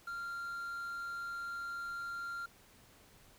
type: tone with quantisation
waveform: triangle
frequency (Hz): 1388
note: F6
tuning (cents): -11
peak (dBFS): -37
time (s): 0.07-2.46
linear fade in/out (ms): 5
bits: 10
effects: pink hiss -62 dBFS RMS until 3.38 s